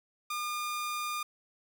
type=tone; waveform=sawtooth; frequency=1210 Hz; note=D#6; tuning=49 cents flat; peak=-29 dBFS; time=0.3-1.23 s; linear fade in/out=5 ms; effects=none